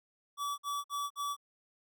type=tone bursts; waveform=square; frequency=1148 Hz; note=D6; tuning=40 cents flat; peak=-34 dBFS; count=4; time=0.37-1.366 s; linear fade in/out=50 ms; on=210 ms; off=52 ms; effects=none